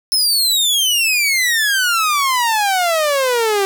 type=exponential sweep; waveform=sawtooth; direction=down; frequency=5300 to 386.2 Hz; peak=-10 dBFS; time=0.12-3.65 s; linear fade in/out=0 ms; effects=none